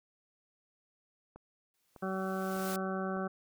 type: click train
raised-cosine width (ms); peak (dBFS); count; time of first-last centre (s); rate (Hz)
1; -36; 4; 1.36-3.167; 1.66
type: noise with exponential growth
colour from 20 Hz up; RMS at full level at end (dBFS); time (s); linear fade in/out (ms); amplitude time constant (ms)
white; -40; 1.74-2.76; 1; 220
type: harmonic tone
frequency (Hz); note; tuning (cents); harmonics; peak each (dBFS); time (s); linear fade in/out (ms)
189.9; F#3; +45; 1 / 2 / 3 / 4 / 6 / 7 / 8; -36 / -39 / -41 / -42 / -44 / -44 / -45; 2.02-3.28; 10
effects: none